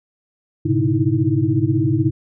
sine tone cluster, 105.7 / 124.8 / 138.9 / 310.9 / 327.1 Hz, G#2 / B2 / C#3 / D#4 / E4, +31 / +19 / +4 / -1 / -13 cents, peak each -21 dBFS, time 0.65-2.11 s, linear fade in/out 10 ms, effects none

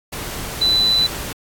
sine tone in noise, 3991 Hz, B7, 17 cents sharp, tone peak -13 dBFS, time 0.61-1.07 s, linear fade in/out 10 ms, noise pink, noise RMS -28 dBFS, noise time 0.12-1.33 s, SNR +12 dB, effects AAC 64 kbps

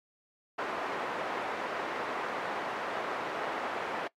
pink band-pass noise, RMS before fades -35 dBFS, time 0.58-4.08 s, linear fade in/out 10 ms, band 490 to 1600 Hz, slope 12 dB/octave, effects noise-tail reverb RT60 0.1 s tail -20 dB re dry + MP3 96 kbps

